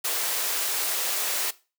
white high-pass noise, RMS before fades -27 dBFS, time 0.04-1.51 s, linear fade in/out 10 ms, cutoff 370 Hz, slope 24 dB/octave, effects noise-tail reverb RT60 0.3 s tail -18 dB re dry

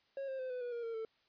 triangle tone with pitch steps, 547 / 531.1 / 515.7 / 500.7 / 486.2 / 472.1 / 458.4 / 445.1 Hz, C#5 / C5 / C5 / B4 / B4 / A#4 / A#4 / A4, -23 / +26 / -25 / +24 / -27 / +22 / -29 / +20 cents, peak -36 dBFS, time 0.17-1.05 s, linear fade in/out 2 ms, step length 110 ms, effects white hiss -73 dBFS RMS until 1.28 s + resampled to 11025 Hz

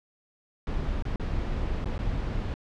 brown noise with dropouts, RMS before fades -29 dBFS, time 0.67-2.54 s, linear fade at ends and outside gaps 1 ms, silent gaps 1.024-1.052 / 1.159-1.197 / 1.844-1.857 / 1.98-1.99 s, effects low-pass 4000 Hz 12 dB/octave

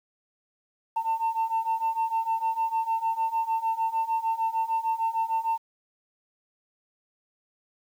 sine beating tone pair, 896 / 902.6 Hz, A5 / A5, +31 / +44 cents, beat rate 6.6 Hz, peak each -27 / -25 dBFS, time 0.96-5.58 s, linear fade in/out 10 ms, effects tanh soft clip ceiling -20 dBFS + 9-bit

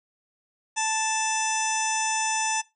harmonic tone with a mistuned harmonic, 880 Hz, A5, in tune, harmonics 1 / 2 / 3 / 4 / 6 / 7 / 8 / 9 / 10, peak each -27 / -34 / -32 / -37 / -38 / -31 / -34 / -39 / -38 dBFS, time 0.76-2.62 s, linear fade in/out 20 ms, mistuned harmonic 7, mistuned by -24 cents, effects noise-tail reverb RT60 0.2 s tail -18 dB re dry

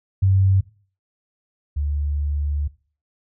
sine tone pair in turn, 96 / 72.72 Hz, G2 / D2, -36 / -16 cents, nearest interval perfect fourth, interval 480 cents, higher first, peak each -13 / -20 dBFS, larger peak first, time 0.22-0.61 / 1.76-2.68 s, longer second, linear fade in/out 10 ms, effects noise-tail reverb RT60 0.4 s tail -19 dB re dry

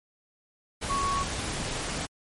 sine tone in noise, 1112 Hz, C#6, 5 cents sharp, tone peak -26 dBFS, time 0.89-1.24 s, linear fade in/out 20 ms, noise pink, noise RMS -32 dBFS, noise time 0.81-2.07 s, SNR +3 dB, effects MP3 48 kbps

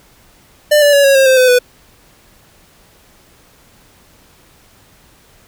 square tone with pitch steps, 596 / 580.4 / 565.2 / 550.3 / 535.9 / 521.9 / 508.2 / 494.8 Hz, D5 / D5 / C#5 / C#5 / C5 / C5 / B4 / B4, +25 / -21 / +34 / -13 / +41 / -4 / +49 / +3 cents, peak -7 dBFS, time 0.71-1.59 s, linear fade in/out 10 ms, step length 110 ms, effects pink hiss -48 dBFS RMS until 5.47 s

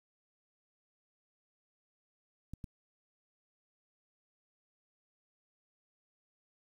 clicks, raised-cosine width 5 ms, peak -30 / -30 dBFS, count 2, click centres 2.536 / 2.642 s, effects 10-bit

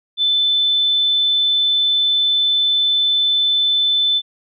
sine tone, 3520 Hz, A7, in tune, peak -13 dBFS, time 0.17-4.22 s, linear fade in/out 50 ms, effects none

